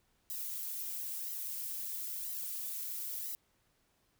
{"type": "noise with flanger", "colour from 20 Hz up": "violet", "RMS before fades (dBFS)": -40, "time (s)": [0.3, 3.35], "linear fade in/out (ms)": 0, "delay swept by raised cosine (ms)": [0.99, 4.59], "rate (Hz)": 1, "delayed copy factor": 0.95, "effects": ["pink hiss -74 dBFS RMS until 4.19 s"]}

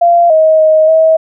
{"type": "tone with pitch steps", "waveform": "sine", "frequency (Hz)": [689, 632, 627, 641], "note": ["F5", "D#5", "D#5", "E5"], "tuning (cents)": [-24, 27, 13, -49], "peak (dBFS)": -4, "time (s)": [0.01, 1.17], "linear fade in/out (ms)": 10, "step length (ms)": 290, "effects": []}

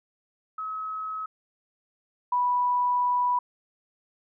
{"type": "tone pair in turn", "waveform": "sine", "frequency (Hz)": [1282, 983.8], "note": ["E6", "B5"], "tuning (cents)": [-49, -7], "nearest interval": "perfect fourth", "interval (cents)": 458, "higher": "first", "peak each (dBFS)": [-30, -21], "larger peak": "second", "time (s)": [[0.58, 1.26], [2.32, 3.39]], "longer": "second", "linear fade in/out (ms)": 5, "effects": []}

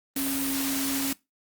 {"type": "tone in noise", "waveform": "sine", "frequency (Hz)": 272.8, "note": "C#4", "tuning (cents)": -28, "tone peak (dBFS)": -28, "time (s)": [0.16, 1.13], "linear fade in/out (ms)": 5, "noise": "white", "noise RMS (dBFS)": -30, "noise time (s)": [0.16, 1.13], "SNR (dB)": -1, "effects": ["noise-tail reverb RT60 0.2 s tail -20 dB re dry", "Opus 32 kbps"]}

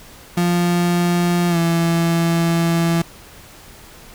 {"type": "tone with pitch glide", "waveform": "35% pulse", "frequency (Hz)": [174.61, 167.69], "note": ["F3", "E3"], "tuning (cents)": [0, 30], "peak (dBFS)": -13, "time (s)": [0.37, 3.02], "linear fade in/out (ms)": 5, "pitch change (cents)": -70, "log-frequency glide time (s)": [1.49, 1.57], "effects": ["pink hiss -42 dBFS RMS until 4.14 s"]}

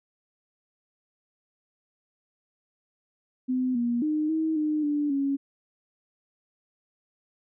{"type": "tone with pitch steps", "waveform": "sine", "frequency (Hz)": [255.1, 238.5, 305.7, 318, 304.7, 293.5, 277.2], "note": ["C4", "A#3", "D#4", "D#4", "D#4", "D4", "C#4"], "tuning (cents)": [-44, 40, -30, 38, -36, -1, 0], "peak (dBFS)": -23, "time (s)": [3.48, 5.37], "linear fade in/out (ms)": 20, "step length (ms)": 270, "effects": []}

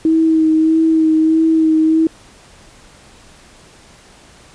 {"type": "tone with vibrato", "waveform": "sine", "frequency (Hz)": 319.1, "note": "D#4", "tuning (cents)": 44, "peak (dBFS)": -9, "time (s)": [0.05, 2.07], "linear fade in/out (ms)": 2, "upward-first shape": "sine", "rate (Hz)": 1.6, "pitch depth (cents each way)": 21, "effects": ["pink hiss -44 dBFS RMS until 4.54 s", "resampled to 22050 Hz"]}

